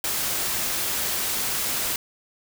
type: noise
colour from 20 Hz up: white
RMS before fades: -26 dBFS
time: 0.04-1.96 s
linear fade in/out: 2 ms
effects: none